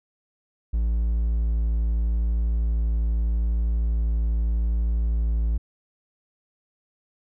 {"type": "tone", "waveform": "triangle", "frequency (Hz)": 56.2, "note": "A1", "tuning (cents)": 37, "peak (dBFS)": -18, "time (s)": [0.73, 5.58], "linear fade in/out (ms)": 10, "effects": []}